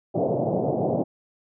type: band-pass noise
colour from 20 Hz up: white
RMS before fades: -24 dBFS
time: 0.14-1.04 s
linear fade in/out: 20 ms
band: 110 to 710 Hz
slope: 48 dB/octave
effects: none